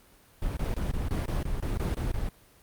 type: noise bursts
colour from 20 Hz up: brown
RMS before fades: -29 dBFS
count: 11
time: 0.42-2.29 s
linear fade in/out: 2 ms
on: 150 ms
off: 22 ms
effects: pink hiss -58 dBFS RMS until 2.62 s + Opus 32 kbps